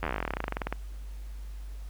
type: slowing click train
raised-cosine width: 0.5 ms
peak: -15 dBFS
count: 26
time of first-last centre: 0.03-0.726 s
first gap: 11 ms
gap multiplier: 1.07
effects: added 50 Hz sine -37 dBFS peak until 1.89 s + pink hiss -58 dBFS RMS until 1.89 s